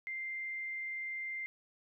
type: tone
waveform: sine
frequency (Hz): 2093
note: C7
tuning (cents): 0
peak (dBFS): -37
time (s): 0.07-1.46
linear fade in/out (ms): 0
effects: 13-bit